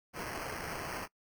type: noise with sample-and-hold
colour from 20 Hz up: violet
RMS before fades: -40 dBFS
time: 0.13-1.08 s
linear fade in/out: 50 ms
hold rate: 3675 Hz
effects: noise-tail reverb RT60 0.1 s tail -23 dB re dry